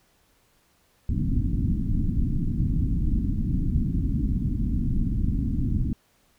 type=low-pass noise; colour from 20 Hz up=pink; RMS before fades=-24 dBFS; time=1.09-5.93 s; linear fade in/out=2 ms; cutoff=280 Hz; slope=48 dB/octave; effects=pink hiss -64 dBFS RMS until 6.38 s